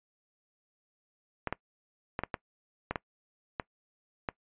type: clicks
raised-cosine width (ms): 0.5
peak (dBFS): -16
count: 9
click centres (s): 1.473 / 1.526 / 2.191 / 2.236 / 2.342 / 2.91 / 2.958 / 3.598 / 4.288
effects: noise-tail reverb RT60 0.1 s tail -22 dB re dry + resampled to 8000 Hz